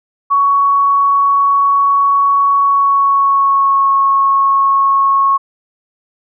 sine tone with pitch glide, 1118 to 1097.5 Hz, C#6 to C#6, +14 to -18 cents, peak -8 dBFS, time 0.3-5.38 s, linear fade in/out 20 ms, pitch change -32 cents, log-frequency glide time 2.6-3.92 s, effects none

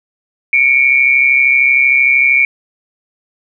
sine tone pair together, 2231 / 2364 Hz, C#7 / D7, +11 / +11 cents, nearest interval minor second, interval 100 cents, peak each -10 dBFS, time 0.53-2.45 s, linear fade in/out 2 ms, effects none

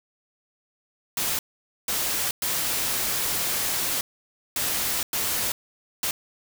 white noise bursts at uneven times, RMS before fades -26 dBFS, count 6, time 1.17-1.39 / 1.88-2.31 / 2.42-4.01 / 4.56-5.03 / 5.13-5.52 / 6.03-6.11 s, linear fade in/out 2 ms, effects none

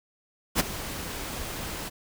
pink noise with ADSR envelope, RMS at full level -20 dBFS, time 0.55-1.9 s, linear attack 48 ms, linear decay 17 ms, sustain -15 dB, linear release 25 ms, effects none

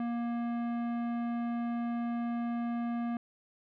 sine tone with tanh clipping, 236.1 Hz, A#3, 22 cents sharp, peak -33 dBFS, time 0-3.17 s, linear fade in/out 2 ms, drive 15 dB, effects none

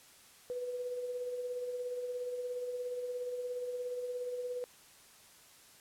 sine tone with tremolo, 493.9 Hz, B4, in tune, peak -34 dBFS, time 0.5-4.64 s, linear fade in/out 0 ms, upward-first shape sine, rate 17 Hz, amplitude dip 40%, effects white hiss -59 dBFS RMS until 5.8 s + low-pass 12000 Hz 12 dB/octave

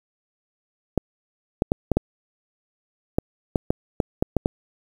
clicks, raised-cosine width 2 ms, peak -5 dBFS, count 12, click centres 0.977 / 1.621 / 1.719 / 1.917 / 1.97 / 3.185 / 3.558 / 3.705 / 4.002 / 4.225 / 4.367 / 4.459 s, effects 7-bit

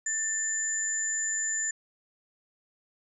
sine tone pair together, 1778 / 7102 Hz, A6 / A8, +18 / +15 cents, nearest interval 2 octaves, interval 2397 cents, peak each -34 / -28 dBFS, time 0.06-1.71 s, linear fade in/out 5 ms, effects none

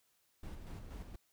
brown noise with tremolo, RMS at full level -45 dBFS, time 0.43-1.16 s, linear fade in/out 5 ms, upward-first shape square, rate 4.2 Hz, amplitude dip 45%, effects white hiss -75 dBFS RMS until 1.32 s

